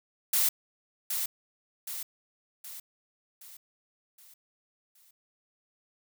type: noise with echo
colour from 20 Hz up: blue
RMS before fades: -25 dBFS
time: 0.33-0.49 s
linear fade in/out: 5 ms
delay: 770 ms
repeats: 6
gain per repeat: -6 dB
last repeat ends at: 5.11 s
effects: none